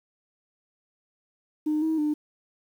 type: tone with pitch steps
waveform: sine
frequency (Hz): 305.1 / 318.2 / 300.2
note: D#4 / D#4 / D4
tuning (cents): -34 / +39 / +38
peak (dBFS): -21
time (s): 1.66-2.14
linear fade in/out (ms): 10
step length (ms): 160
effects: tanh soft clip ceiling -19 dBFS + 9-bit